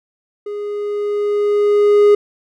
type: tone with level ramp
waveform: triangle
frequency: 412.9 Hz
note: G#4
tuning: 10 cents flat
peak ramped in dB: -21 to -4 dBFS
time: 0.46-2.15 s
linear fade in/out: 5 ms
effects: none